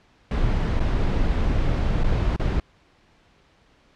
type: noise with dropouts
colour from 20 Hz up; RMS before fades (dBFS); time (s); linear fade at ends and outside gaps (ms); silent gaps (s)
brown; -21; 0.31-2.6; 2; 0.796-0.802 / 2.035-2.042 / 2.363-2.396
effects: pink hiss -58 dBFS RMS until 3.95 s + low-pass 4000 Hz 12 dB/octave